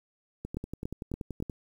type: two click trains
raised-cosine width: 3 ms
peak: -20 / -23 dBFS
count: 4 / 12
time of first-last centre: 0.57-1.425 / 0.45-1.498 s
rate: 3.51 / 10.5 Hz
effects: 9-bit